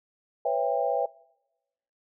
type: chord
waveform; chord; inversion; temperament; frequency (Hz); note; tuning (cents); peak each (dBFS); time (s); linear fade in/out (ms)
sine; C# half-diminished seventh; third; just; 498.9 / 554.4 / 665.2 / 798.3; B4 / C#5 / E5 / G5; +17 / 0 / +16 / +31; -29; 0.45-1.06; 5
effects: noise-tail reverb RT60 1.0 s tail -24 dB re dry